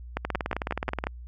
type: two click trains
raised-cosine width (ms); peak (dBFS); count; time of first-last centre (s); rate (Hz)
0.5; -12 / -13; 6 / 16; 0.17-1.069 / 0.25-1.039; 5.56 / 19
effects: added 60 Hz sine -39 dBFS peak until 1.27 s